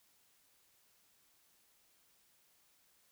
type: silence
effects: white hiss -71 dBFS RMS until 3.11 s